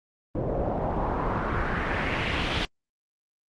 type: noise with low-pass filter sweep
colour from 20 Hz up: pink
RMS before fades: -27 dBFS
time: 0.35-2.65 s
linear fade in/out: 0 ms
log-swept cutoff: 520 to 3500 Hz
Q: 2.2
effects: Opus 24 kbps